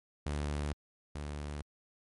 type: tone pair in turn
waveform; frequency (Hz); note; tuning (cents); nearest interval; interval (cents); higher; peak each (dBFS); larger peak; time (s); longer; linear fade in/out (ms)
sawtooth; 73.42 / 73.42; D2 / D2; 0 / 0; unison; 0; neither; -29 / -34; first; 0.26-0.73 / 1.15-1.62; neither; 5
effects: MP3 48 kbps